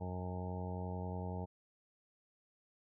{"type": "harmonic tone with a mistuned harmonic", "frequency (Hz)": 91, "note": "F#2", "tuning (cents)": -28, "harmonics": [1, 2, 3, 4, 5, 6, 7, 8, 9, 10], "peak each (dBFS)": [-41, -44, -53, -53, -49, -56, -51, -59, -50, -53], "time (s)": [0, 1.46], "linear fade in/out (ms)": 20, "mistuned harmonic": 10, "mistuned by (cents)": -15, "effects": []}